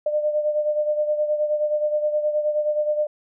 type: beating tone pair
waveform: sine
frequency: 600 / 609.5 Hz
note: D5 / D#5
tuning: +37 / -36 cents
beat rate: 9.5 Hz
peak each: -20 / -27 dBFS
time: 0.06-3.07 s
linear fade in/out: 5 ms
effects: none